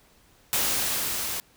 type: noise with level ramp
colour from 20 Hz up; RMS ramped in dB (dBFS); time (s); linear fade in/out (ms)
white; -24 to -31; 0.53-1.4; 0
effects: pink hiss -59 dBFS RMS until 1.56 s